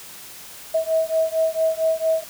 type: beating tone pair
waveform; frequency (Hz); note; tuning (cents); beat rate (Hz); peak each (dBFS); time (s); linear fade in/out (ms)
sine; 642 / 646.4; E5 / E5; -46 / -34; 4.4; -21; 0.74-2.24; 10
effects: white hiss -40 dBFS RMS until 2.29 s